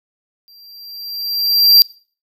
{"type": "tone with exponential growth", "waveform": "square", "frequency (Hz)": 4729, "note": "D8", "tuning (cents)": 11, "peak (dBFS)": -4, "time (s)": [0.48, 1.82], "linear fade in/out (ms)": 0, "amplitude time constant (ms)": 290, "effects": ["noise-tail reverb RT60 0.4 s tail -23 dB re dry"]}